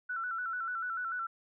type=tone with vibrato; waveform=sine; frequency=1412 Hz; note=F6; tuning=19 cents sharp; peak=-33 dBFS; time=0.09-1.27 s; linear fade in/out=10 ms; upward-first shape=square; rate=6.8 Hz; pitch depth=82 cents each way; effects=none